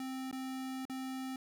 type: tone with dropouts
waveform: square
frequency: 261.9 Hz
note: C4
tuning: 2 cents sharp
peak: -39 dBFS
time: 0-1.36 s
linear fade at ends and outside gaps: 2 ms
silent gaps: 0.313-0.327 / 0.853-0.897 s
effects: none